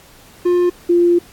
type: tone pair in turn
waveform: triangle / sine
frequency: 354.1 / 347.2 Hz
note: F4 / F4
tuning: +24 / -10 cents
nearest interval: unison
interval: 34 cents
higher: first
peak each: -9 dBFS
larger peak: neither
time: 0.45-0.7 / 0.89-1.19 s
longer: second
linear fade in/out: 10 ms
effects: pink hiss -45 dBFS RMS until 1.32 s + AAC 64 kbps